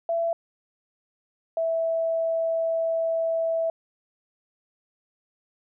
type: tone pair in turn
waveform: sine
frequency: 670 / 656.6 Hz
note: E5 / E5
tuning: +28 / -7 cents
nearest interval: unison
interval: 35 cents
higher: first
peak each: -22 dBFS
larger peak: neither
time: 0.09-0.33 / 1.57-3.7 s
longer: second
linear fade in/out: 2 ms
effects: none